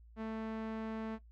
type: tone with low-pass filter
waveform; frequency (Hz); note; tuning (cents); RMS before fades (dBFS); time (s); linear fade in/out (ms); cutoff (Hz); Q
sawtooth; 221.2; A3; +9; -40; 0.16-1.19; 50; 2000; 0.59
effects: noise-tail reverb RT60 0.1 s tail -17 dB re dry + added 57 Hz sine -55 dBFS peak until 1.31 s